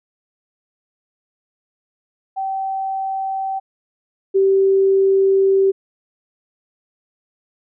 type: tone pair in turn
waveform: sine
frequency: 772 / 387.8 Hz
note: G5 / G4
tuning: -27 / -19 cents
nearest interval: octave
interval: 1192 cents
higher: first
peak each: -20 / -11 dBFS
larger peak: second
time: 2.36-3.6 / 4.34-5.72 s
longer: second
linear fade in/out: 20 ms
effects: none